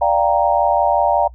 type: chord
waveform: sine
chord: G minor seventh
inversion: second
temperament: equal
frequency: 587.3 / 698.5 / 784 / 932.3 Hz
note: D5 / F5 / G5 / Bb5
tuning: 0 / 0 / 0 / 0 cents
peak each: -18 dBFS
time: 0.01-1.28 s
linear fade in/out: 10 ms
effects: noise-tail reverb RT60 0.1 s tail -23 dB re dry + added 60 Hz sine -36 dBFS peak until 1.34 s